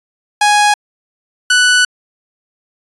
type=tone pair in turn; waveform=sawtooth; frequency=830.6 / 1485.1 Hz; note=G#5 / F#6; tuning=0 / +6 cents; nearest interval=minor seventh; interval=1006 cents; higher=second; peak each=-4 / -4 dBFS; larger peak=neither; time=0.41-0.74 / 1.5-1.85 s; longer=second; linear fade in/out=5 ms; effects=resampled to 24000 Hz